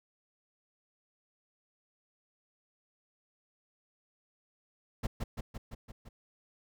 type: noise with echo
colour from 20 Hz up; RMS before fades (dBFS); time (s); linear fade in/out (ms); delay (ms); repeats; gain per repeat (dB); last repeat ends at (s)
brown; -30; 5.03-5.07; 10; 170; 6; -3; 6.09
effects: none